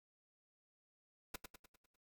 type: noise with echo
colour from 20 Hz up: pink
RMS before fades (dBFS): -43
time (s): 1.34-1.36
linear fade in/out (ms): 5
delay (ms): 100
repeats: 6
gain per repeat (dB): -6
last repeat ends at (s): 1.96
effects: noise-tail reverb RT60 0.1 s tail -19 dB re dry